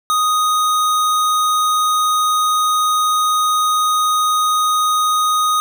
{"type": "tone", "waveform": "square", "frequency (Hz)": 1244.5, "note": "D#6", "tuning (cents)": 0, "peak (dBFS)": -14, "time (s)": [0.1, 5.6], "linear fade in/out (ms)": 0, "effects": []}